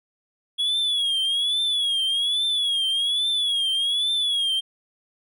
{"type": "tone with vibrato", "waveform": "triangle", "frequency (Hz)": 3344, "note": "G#7", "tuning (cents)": 11, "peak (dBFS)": -19, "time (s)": [0.58, 4.61], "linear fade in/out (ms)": 20, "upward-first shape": "triangle", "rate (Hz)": 1.2, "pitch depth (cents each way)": 120, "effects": []}